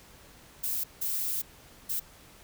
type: noise bursts at uneven times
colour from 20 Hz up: violet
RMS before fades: -31 dBFS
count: 3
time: 0.63-0.84 / 1.01-1.42 / 1.89-2 s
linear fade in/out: 10 ms
effects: pink hiss -54 dBFS RMS until 2.43 s